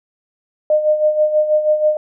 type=tone with tremolo; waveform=sine; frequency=610 Hz; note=D#5; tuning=34 cents flat; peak=-9 dBFS; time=0.7-1.97 s; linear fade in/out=2 ms; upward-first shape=sine; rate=6.2 Hz; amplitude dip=65%; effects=none